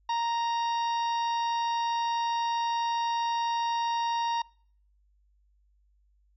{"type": "harmonic tone", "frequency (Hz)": 932.3, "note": "A#5", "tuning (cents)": 0, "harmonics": [1, 2, 3, 4, 5, 6], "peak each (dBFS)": [-26, -42, -42, -40, -48, -45], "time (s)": [0.09, 4.42], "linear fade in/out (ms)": 5, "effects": ["noise-tail reverb RT60 0.6 s tail -26 dB re dry", "added 50 Hz sine -63 dBFS peak until 6.36 s"]}